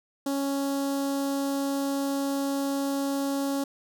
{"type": "tone with notch filter", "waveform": "sawtooth", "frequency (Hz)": 277.2, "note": "C#4", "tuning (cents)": 0, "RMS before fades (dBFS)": -28, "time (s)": [0.26, 3.64], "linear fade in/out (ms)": 5, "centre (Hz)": 2200, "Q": 0.69, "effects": []}